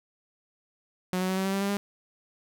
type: tone with pitch steps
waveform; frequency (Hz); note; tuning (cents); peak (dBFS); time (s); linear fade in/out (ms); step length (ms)
sawtooth; 183.1 / 185.66 / 188.25 / 190.88 / 193.54 / 196.24 / 198.98 / 201.8; F#3 / F#3 / F#3 / G3 / G3 / G3 / G3 / G#3; -18 / +6 / +30 / -46 / -22 / +2 / +26 / -49; -22; 1.13-1.77; 0; 80
effects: none